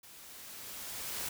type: noise with level ramp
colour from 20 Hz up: white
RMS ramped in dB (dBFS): -54 to -37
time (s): 0.03-1.29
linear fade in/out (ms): 5
effects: none